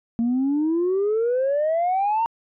sine exponential sweep, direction up, 227.9 to 932.3 Hz, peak -17 dBFS, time 0.19-2.26 s, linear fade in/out 0 ms, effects tanh soft clip ceiling -16 dBFS

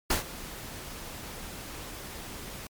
pink noise with ADSR envelope, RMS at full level -24 dBFS, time 0.1-2.67 s, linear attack 6 ms, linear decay 120 ms, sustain -17 dB, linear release 3 ms, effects MP3 96 kbps

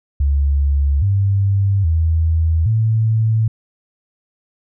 sine tone with pitch steps, 70.4 / 98.8 / 81 / 111 Hz, C#2 / G2 / E2 / A2, +27 / +14 / -30 / +16 cents, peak -12 dBFS, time 0.2-3.48 s, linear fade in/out 5 ms, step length 820 ms, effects none

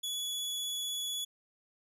sawtooth tone with vibrato, 3400 Hz, G#7, 40 cents sharp, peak -31 dBFS, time 0.03-1.25 s, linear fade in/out 10 ms, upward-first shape sine, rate 16 Hz, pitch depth 9 cents each way, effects resampled to 32000 Hz

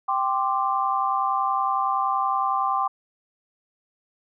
sine chord, G suspended fourth, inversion none, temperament just, 784 / 1045.3 / 1176 Hz, G5 / C6 / D6, 0 / -2 / +2 cents, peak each -25 dBFS, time 0.08-2.88 s, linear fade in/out 10 ms, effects none

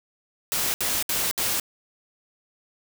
white noise bursts, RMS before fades -25 dBFS, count 4, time 0.52-1.598 s, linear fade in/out 0 ms, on 220 ms, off 66 ms, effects none

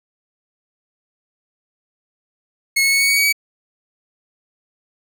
sawtooth tone with pitch steps, 2181 / 2196 / 2211 / 2227 / 2242 / 2258 / 2274 Hz, C#7 / C#7 / C#7 / C#7 / C#7 / C#7 / C#7, -29 / -17 / -5 / +7 / +19 / +31 / +44 cents, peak -10 dBFS, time 2.76-3.327 s, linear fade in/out 10 ms, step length 81 ms, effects none

